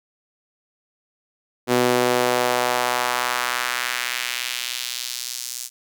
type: tone with high-pass filter sweep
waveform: sawtooth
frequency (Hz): 123.47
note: B2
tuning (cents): 0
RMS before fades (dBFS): -23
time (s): 1.67-5.7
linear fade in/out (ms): 50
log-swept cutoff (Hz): 310 to 6700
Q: 1.3
effects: none